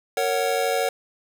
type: chord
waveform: square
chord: F# major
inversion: first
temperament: just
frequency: 462.5 / 555 / 740 Hz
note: A#4 / C#5 / F#5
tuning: -14 / +2 / 0 cents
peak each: -26 dBFS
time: 0.17-0.89 s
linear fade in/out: 2 ms
effects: none